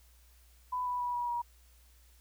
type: tone with pitch steps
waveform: sine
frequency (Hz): 998 / 987.1 / 976.3 / 965.7 / 955.1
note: B5 / B5 / B5 / B5 / A#5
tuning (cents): +18 / -1 / -20 / -39 / +42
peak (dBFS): -31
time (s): 0.72-1.42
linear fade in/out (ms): 10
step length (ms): 140
effects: added 60 Hz sine -59 dBFS peak until 2.2 s + white hiss -66 dBFS RMS until 2.2 s